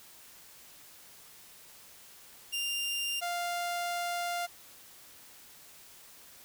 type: tone pair in turn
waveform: sawtooth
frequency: 2794 / 698.5 Hz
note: F7 / F5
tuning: 0 / 0 cents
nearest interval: 2 octaves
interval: 2400 cents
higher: first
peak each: -28 dBFS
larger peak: neither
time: 2.52-3.21 / 3.21-4.47 s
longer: second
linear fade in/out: 20 ms
effects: white hiss -54 dBFS RMS until 6.44 s